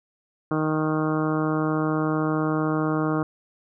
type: harmonic tone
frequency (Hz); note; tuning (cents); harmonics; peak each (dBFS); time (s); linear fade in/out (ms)
155.56; D#3; 0; 1 / 2 / 3 / 4 / 5 / 6 / 7 / 8 / 9 / 10; -27 / -24 / -30 / -33 / -35 / -40 / -33 / -34 / -36 / -48; 0.51-3.23; 2
effects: none